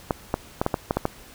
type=clicks; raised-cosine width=1 ms; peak=-7 dBFS; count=8; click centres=0.108 / 0.341 / 0.615 / 0.664 / 0.742 / 0.909 / 0.97 / 1.054 s; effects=pink hiss -47 dBFS RMS until 1.34 s